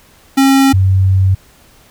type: tone pair in turn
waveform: square / sine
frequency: 270.8 / 95.05 Hz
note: C#4 / F#2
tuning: -40 / +47 cents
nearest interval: octave + tritone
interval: 1813 cents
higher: first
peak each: -7 dBFS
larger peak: neither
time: 0.37-0.73 / 0.73-1.35 s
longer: second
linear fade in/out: 10 ms
effects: pink hiss -46 dBFS RMS until 1.9 s